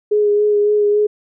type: tone with vibrato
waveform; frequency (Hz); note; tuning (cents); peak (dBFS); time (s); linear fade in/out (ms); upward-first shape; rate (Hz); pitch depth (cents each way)
sine; 416.1; G#4; +3; -11; 0.11-1.07; 10; sine; 3.6; 18
effects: none